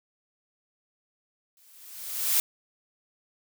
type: noise with exponential growth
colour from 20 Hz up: blue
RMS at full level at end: -21 dBFS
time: 1.57-2.4 s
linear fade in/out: 1 ms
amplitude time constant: 180 ms
effects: none